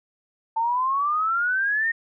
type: exponential sweep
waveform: sine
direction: up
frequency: 890 to 1864.7 Hz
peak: -20 dBFS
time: 0.56-1.92 s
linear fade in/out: 10 ms
effects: none